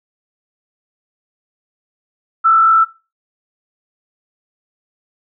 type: tone with frequency modulation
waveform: sine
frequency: 1327 Hz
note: E6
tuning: 11 cents sharp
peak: -7 dBFS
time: 2.44-2.85 s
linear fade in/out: 20 ms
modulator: 45.1 Hz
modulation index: 0.5
effects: noise-tail reverb RT60 0.3 s tail -20 dB re dry